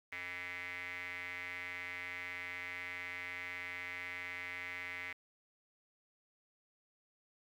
square tone with band-pass filter, 89.2 Hz, F2, 37 cents sharp, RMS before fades -44 dBFS, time 0.12-5.13 s, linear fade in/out 5 ms, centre 2100 Hz, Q 7.8, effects 11-bit

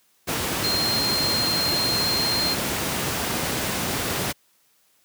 sine tone in noise, 4193 Hz, C8, 3 cents sharp, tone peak -22 dBFS, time 0.63-2.55 s, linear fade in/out 20 ms, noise pink, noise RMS -25 dBFS, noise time 0.27-4.33 s, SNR 0 dB, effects white hiss -63 dBFS RMS until 5.04 s + high-pass 100 Hz 12 dB/octave

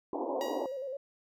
pink band-pass noise, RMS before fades -35 dBFS, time 0.13-0.66 s, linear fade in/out 2 ms, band 260 to 1000 Hz, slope 96 dB/octave
sine tone with vibrato, 536 Hz, C5, 42 cents sharp, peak -35 dBFS, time 0.3-0.97 s, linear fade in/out 5 ms, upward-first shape square, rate 9.6 Hz, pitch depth 65 cents each way
10% pulse tone with exponential decay, 956 Hz, A#5, 43 cents sharp, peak -30 dBFS, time 0.41-0.97 s, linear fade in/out 1 ms, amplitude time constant 120 ms
effects none

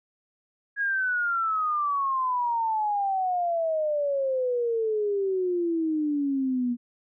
sine exponential sweep, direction down, 1661.2 to 238 Hz, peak -23 dBFS, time 0.76-6.77 s, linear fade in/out 50 ms, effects none

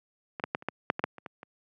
clicks, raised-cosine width 0.5 ms, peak -20 / -12 / -12 / -30 / -14 / -8 / -15 / -10 / -28 / -23 / -28 dBFS, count 11, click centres 0.398 / 0.439 / 0.549 / 0.624 / 0.686 / 0.901 / 0.994 / 1.04 / 1.183 / 1.262 / 1.431 s, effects high-pass 150 Hz 12 dB/octave

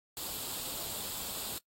white noise with comb filter, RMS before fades -39 dBFS, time 0.17-1.58 s, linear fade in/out 0 ms, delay 0.25 ms, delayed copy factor +0.55, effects noise-tail reverb RT60 0.1 s tail -22 dB re dry + AAC 48 kbps

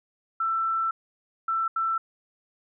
sine tone bursts at uneven times, 1334 Hz, E6, 20 cents sharp, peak -23 dBFS, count 3, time 0.4-0.91 / 1.48-1.68 / 1.76-1.98 s, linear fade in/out 5 ms, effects none

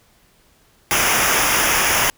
pink noise with comb filter, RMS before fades -17 dBFS, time 0.91-2.1 s, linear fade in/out 0 ms, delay 0.24 ms, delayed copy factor -0.8, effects pink hiss -56 dBFS RMS until 2.17 s

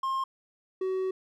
triangle tone pair in turn, 1065 / 376.5 Hz, C6 / F#4, +30 / +30 cents, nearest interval octave + tritone, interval 1800 cents, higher first, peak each -25 / -25 dBFS, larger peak neither, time 0.03-0.24 / 0.81-1.11 s, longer second, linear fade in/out 5 ms, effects none

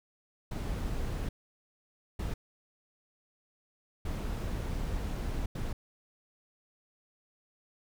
brown noise bursts at uneven times, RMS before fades -34 dBFS, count 4, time 0.51-1.29 / 2.19-2.34 / 4.05-5.46 / 5.55-5.73 s, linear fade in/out 5 ms, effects none

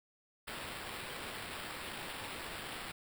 blue noise with sample-and-hold, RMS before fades -44 dBFS, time 0.47-2.92 s, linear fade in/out 10 ms, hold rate 6300 Hz, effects none

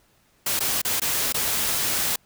white noise with dropouts, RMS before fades -24 dBFS, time 0.46-2.16 s, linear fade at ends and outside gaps 5 ms, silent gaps 0.593-0.604 / 0.817-0.849 / 0.999-1.017 / 1.325-1.343 s, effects pink hiss -62 dBFS RMS until 2.25 s

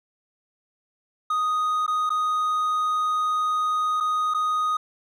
triangle tone with dropouts, 1244.5 Hz, D#6, in tune, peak -19 dBFS, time 1.3-4.77 s, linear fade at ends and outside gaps 5 ms, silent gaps 1.865-1.878 / 2.094-2.102 / 4.003-4.006 / 4.339-4.345 s, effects none

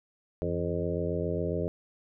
harmonic tone with a mistuned harmonic, 87.31 Hz, F2, in tune, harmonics 1 / 2 / 3 / 4 / 5 / 6 / 7, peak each -35 / -34 / -39 / -36 / -34 / -36 / -37 dBFS, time 0.42-1.68 s, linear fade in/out 0 ms, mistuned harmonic 2, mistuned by -92 cents, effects none

